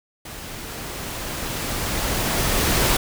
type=noise with level ramp; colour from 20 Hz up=pink; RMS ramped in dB=-36 to -18 dBFS; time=0.25-2.97 s; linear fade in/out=5 ms; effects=none